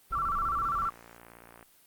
brown noise, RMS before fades -41 dBFS, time 0.1-0.89 s, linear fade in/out 10 ms
sine tone with vibrato, 1249 Hz, D#6, 6 cents sharp, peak -27 dBFS, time 0.12-0.9 s, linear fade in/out 10 ms, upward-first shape square, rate 15 Hz, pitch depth 130 cents each way
click train, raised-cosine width 0.5 ms, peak -34 dBFS, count 48, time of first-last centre 0.82-1.628 s, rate 58.2 Hz
effects white hiss -61 dBFS RMS until 1.86 s + Opus 32 kbps

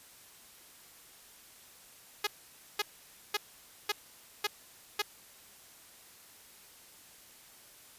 5% pulse tone bursts, 416.8 Hz, G#4, 6 cents sharp, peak -17 dBFS, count 6, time 2.24-5.02 s, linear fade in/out 5 ms, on 30 ms, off 520 ms, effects white hiss -56 dBFS RMS until 7.98 s + resampled to 32000 Hz

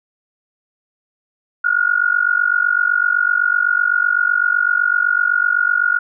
sine tone with amplitude modulation, 1433 Hz, F6, 44 cents sharp, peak -9 dBFS, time 1.64-5.99 s, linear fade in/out 10 ms, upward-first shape sine, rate 47.9 Hz, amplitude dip 90%, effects none

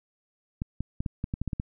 clicks, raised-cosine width 5 ms, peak -17 dBFS, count 10, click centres 0.619 / 0.806 / 1.005 / 1.062 / 1.241 / 1.339 / 1.416 / 1.477 / 1.532 / 1.599 s, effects none

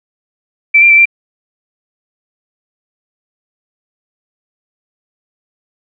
sine tone with pitch steps, 2328 / 2379 / 2329 / 2364 Hz, D7 / D7 / D7 / D7, -16 / +22 / -15 / +11 cents, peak -3 dBFS, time 0.74-1.056 s, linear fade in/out 10 ms, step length 79 ms, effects none

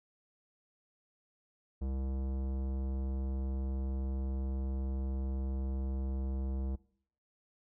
sine tone with tanh clipping, 66.3 Hz, C2, 23 cents sharp, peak -35 dBFS, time 1.81-6.76 s, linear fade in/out 10 ms, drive 17 dB, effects noise-tail reverb RT60 0.6 s tail -21 dB re dry

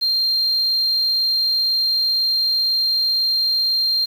sine tone, 4186 Hz, C8, in tune, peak -14 dBFS, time 0.01-4.06 s, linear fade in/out 20 ms, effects tanh soft clip ceiling -14 dBFS + 7-bit

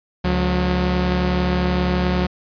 sawtooth tone pair together, 70.9 / 180.94 Hz, C#2 / F#3, +40 / -38 cents, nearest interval octave + major third, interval 1622 cents, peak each -17 / -15 dBFS, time 0.24-2.27 s, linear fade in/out 10 ms, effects resampled to 11025 Hz

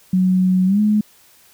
sine tone with pitch glide, 185 to 211.3 Hz, F#3 to G#3, 0 to +30 cents, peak -12 dBFS, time 0.13-1.01 s, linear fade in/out 5 ms, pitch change +230 cents, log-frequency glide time 0.66-0.8 s, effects white hiss -51 dBFS RMS until 1.53 s

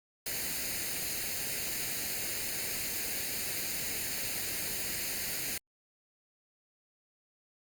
white noise with comb filter, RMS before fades -35 dBFS, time 0.26-5.58 s, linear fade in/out 5 ms, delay 0.44 ms, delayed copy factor +0.65, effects Opus 48 kbps

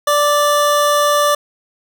square tone pair together, 585 / 1174.7 Hz, D5 / D6, -7 / 0 cents, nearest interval octave, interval 1207 cents, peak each -15 dBFS, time 0.07-1.35 s, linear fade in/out 5 ms, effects none

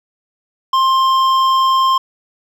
sine tone with hard clipping, 1055 Hz, C6, 14 cents sharp, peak -12 dBFS, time 0.73-1.98 s, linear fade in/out 5 ms, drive 9 dB, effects none

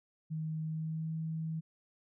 sine tone with pitch glide, 157.6 to 160.35 Hz, D#3 to E3, +23 to -48 cents, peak -34 dBFS, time 0.3-1.61 s, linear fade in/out 20 ms, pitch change +29 cents, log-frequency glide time 0.62-1.14 s, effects none

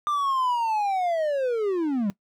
triangle linear sweep, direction down, 1200 to 189.9 Hz, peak -20 dBFS, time 0.07-2.1 s, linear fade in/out 0 ms, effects noise-tail reverb RT60 0.1 s tail -19 dB re dry

